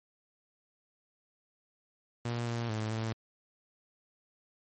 sawtooth tone with pitch steps, 118.8 / 117.4 / 108.9 / 111.7 Hz, A#2 / A#2 / A2 / A2, +33 / +13 / -17 / +27 cents, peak -28 dBFS, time 2.25-3.13 s, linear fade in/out 5 ms, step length 220 ms, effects MP3 32 kbps

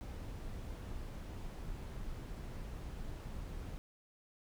brown noise, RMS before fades -44 dBFS, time 0.01-3.78 s, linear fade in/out 0 ms, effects none

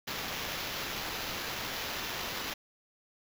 white noise with sample-and-hold, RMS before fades -37 dBFS, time 0.07-2.54 s, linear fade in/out 10 ms, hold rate 8820 Hz, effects none

